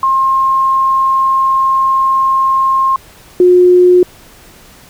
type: tone pair in turn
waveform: sine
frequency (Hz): 1066 / 359.9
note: C6 / F#4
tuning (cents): +32 / -48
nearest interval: octave + perfect fifth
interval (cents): 1880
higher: first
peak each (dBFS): -8 / -3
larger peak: second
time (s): 0.03-2.96 / 3.4-4.03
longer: first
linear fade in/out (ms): 2
effects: pink hiss -40 dBFS RMS until 4.89 s